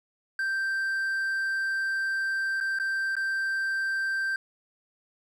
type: tone with dropouts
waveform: triangle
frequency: 1568 Hz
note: G6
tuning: in tune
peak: -24 dBFS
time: 0.39-4.36 s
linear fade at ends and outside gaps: 2 ms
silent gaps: 2.603-2.609 / 2.788-2.798 / 3.154-3.166 s
effects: none